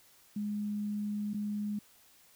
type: tone with dropouts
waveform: sine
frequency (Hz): 207.7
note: G#3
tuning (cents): 0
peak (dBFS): -32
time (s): 0.36-1.79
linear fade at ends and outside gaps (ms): 5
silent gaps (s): 1.335-1.343
effects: white hiss -62 dBFS RMS until 2.35 s